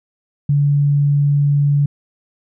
sine tone, 143.6 Hz, D3, 39 cents flat, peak -11 dBFS, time 0.49-1.86 s, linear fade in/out 5 ms, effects none

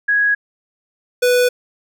sine / square tone pair in turn, 1661.2 / 493.9 Hz, G#6 / B4, 0 / 0 cents, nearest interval octave + major sixth, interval 2100 cents, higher first, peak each -12 dBFS, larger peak neither, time 0.08-0.35 / 1.22-1.49 s, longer neither, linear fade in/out 10 ms, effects none

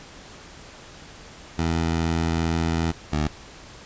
15% pulse tone pair in turn, 82.41 / 75.64 Hz, E2 / D#2, 0 / -48 cents, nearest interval minor second, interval 148 cents, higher first, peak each -15 dBFS, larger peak neither, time 1.58-2.92 / 3.12-3.28 s, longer first, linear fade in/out 10 ms, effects pink hiss -44 dBFS RMS until 3.85 s + resampled to 16000 Hz

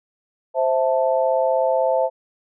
sine chord, A minor, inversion first, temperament equal, 523.3 / 659.3 / 880 Hz, C5 / E5 / A5, 0 / 0 / 0 cents, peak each -19 / -20 / -24 dBFS, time 0.54-2.1 s, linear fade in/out 50 ms, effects none

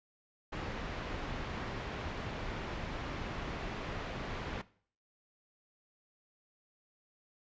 pink low-pass noise, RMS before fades -40 dBFS, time 0.52-4.62 s, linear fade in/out 10 ms, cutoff 2700 Hz, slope 12 dB/octave, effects noise-tail reverb RT60 0.5 s tail -19 dB re dry + resampled to 16000 Hz

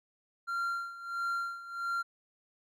triangle tone with tremolo, 1381 Hz, F6, 20 cents flat, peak -28 dBFS, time 0.47-2.03 s, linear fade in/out 20 ms, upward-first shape sine, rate 1.5 Hz, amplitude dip 80%, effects none

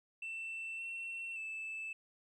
sine tone with pitch steps, 2675 / 2707 / 2631 Hz, E7 / E7 / E7, +25 / +45 / -4 cents, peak -38 dBFS, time 0.22-1.93 s, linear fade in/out 5 ms, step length 570 ms, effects tanh soft clip ceiling -38 dBFS + 13-bit

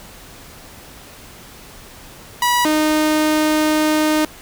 sawtooth tone pair in turn, 972 / 307.8 Hz, B5 / D#4, -28 / -19 cents, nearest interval octave + minor sixth, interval 1991 cents, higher first, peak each -10 dBFS, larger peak neither, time 2.42-2.65 / 2.65-4.25 s, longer second, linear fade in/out 2 ms, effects pink hiss -40 dBFS RMS until 4.41 s

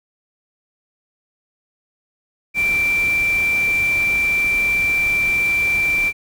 sine tone in noise, 2349 Hz, D7, in tune, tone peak -15 dBFS, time 2.54-6.13 s, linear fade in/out 50 ms, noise pink, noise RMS -32 dBFS, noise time 2.54-6.13 s, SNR +14 dB, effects none

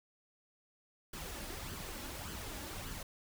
pink noise with flanger, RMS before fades -44 dBFS, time 1.13-3.03 s, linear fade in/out 5 ms, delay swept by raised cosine 0.64 to 3.64 ms, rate 1.7 Hz, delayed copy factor +0.5, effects none

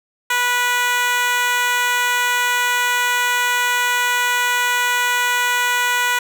10% pulse tone with high-pass filter, 490 Hz, B4, 14 cents flat, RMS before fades -18 dBFS, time 0.3-6.19 s, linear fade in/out 5 ms, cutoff 1100 Hz, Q 1.4, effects none

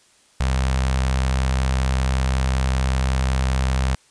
sawtooth tone with notch filter, 65.3 Hz, C2, 3 cents flat, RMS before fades -20 dBFS, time 0.4-3.95 s, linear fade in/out 5 ms, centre 330 Hz, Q 0.77, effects white hiss -56 dBFS RMS until 4.1 s + resampled to 22050 Hz

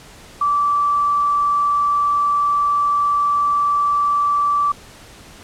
sine tone, 1161 Hz, D6, 20 cents flat, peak -14 dBFS, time 0.41-4.72 s, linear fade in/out 5 ms, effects pink hiss -42 dBFS RMS until 5.43 s + low-pass 10000 Hz 12 dB/octave

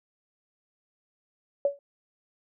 sine tone with exponential decay, 565 Hz, C#5, 33 cents sharp, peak -17 dBFS, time 1.65-1.79 s, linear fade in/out 2 ms, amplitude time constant 30 ms, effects none

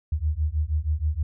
sine beating tone pair, 73.7 / 80 Hz, D2 / D#2, +7 / +49 cents, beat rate 6.3 Hz, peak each -25 dBFS, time 0.12-1.23 s, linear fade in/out 5 ms, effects none

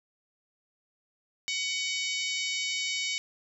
harmonic tone with a mistuned harmonic, 749 Hz, F#5, 21 cents sharp, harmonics 3 / 4 / 5 / 6 / 7 / 8 / 9 / 10, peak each -33 / -35 / -37 / -39 / -40 / -41 / -42 / -43 dBFS, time 1.48-3.18 s, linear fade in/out 0 ms, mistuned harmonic 8, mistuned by -43 cents, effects none

